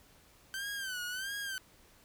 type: tone with vibrato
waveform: sawtooth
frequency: 1541 Hz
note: G6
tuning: 30 cents flat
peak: -33 dBFS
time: 0.54-1.58 s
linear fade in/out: 0 ms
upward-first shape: sine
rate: 1.5 Hz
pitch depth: 110 cents each way
effects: pink hiss -62 dBFS RMS until 2.04 s